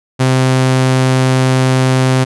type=tone; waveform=sawtooth; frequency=130 Hz; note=C3; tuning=11 cents flat; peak=-5 dBFS; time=0.19-2.25 s; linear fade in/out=20 ms; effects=resampled to 24000 Hz